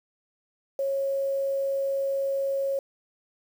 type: tone with quantisation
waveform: sine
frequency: 548 Hz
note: C#5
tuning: 20 cents flat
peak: -24 dBFS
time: 0.79-2.79 s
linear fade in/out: 2 ms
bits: 8
effects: none